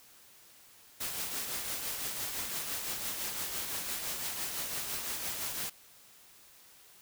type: noise with tremolo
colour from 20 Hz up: white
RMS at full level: -35 dBFS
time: 1-5.7 s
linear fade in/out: 10 ms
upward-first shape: triangle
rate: 5.9 Hz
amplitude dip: 45%
effects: white hiss -58 dBFS RMS until 7.01 s